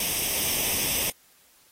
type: noise with comb filter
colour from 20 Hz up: white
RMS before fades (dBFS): -26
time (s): 0-1.1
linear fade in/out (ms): 2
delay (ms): 0.35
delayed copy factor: +0.7
effects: white hiss -59 dBFS RMS until 1.71 s + AAC 48 kbps